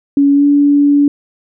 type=tone with pitch glide; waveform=sine; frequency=281.7 to 287 Hz; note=C#4 to D4; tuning=+28 to -40 cents; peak=-6 dBFS; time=0.17-1.08 s; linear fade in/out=2 ms; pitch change=+32 cents; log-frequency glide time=0.33-0.45 s; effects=none